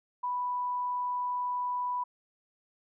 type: tone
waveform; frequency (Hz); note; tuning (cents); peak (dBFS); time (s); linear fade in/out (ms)
sine; 987.8; B5; 0; -29; 0.23-2.04; 10
effects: none